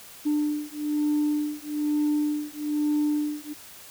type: beating tone pair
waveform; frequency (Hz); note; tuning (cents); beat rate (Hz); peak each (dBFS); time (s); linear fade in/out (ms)
sine; 297.5 / 298.6; D4 / D4; +22 / +29; 1.1; -25; 0.25-3.54; 20
effects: tanh soft clip ceiling -18 dBFS + white hiss -46 dBFS RMS until 3.9 s